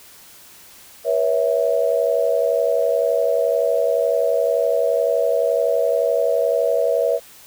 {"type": "tone cluster", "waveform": "sine", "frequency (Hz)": [481.3, 553, 655], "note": ["B4", "C#5", "E5"], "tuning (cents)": [-45, -4, -11], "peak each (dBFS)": -20, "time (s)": [1.04, 7.2], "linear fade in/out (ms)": 50, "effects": ["white hiss -45 dBFS RMS until 7.46 s"]}